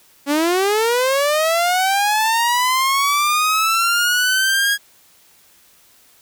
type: linear sweep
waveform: sawtooth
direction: up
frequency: 276.5 to 1654 Hz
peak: -11 dBFS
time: 0.26-4.78 s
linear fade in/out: 50 ms
effects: white hiss -52 dBFS RMS until 6.21 s